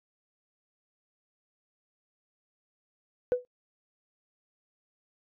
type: tone with exponential decay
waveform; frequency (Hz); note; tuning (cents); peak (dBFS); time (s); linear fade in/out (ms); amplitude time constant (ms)
sine; 495.7; B4; +6; -17; 3.32-3.45; 0; 28
effects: noise-tail reverb RT60 0.1 s tail -26 dB re dry + tanh soft clip ceiling -18 dBFS